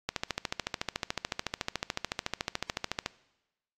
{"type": "click train", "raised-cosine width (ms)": 0.2, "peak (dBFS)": -12, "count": 42, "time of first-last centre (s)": [0.09, 3.061], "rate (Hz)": 13.8, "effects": ["noise-tail reverb RT60 1.0 s tail -21 dB re dry", "AAC 64 kbps"]}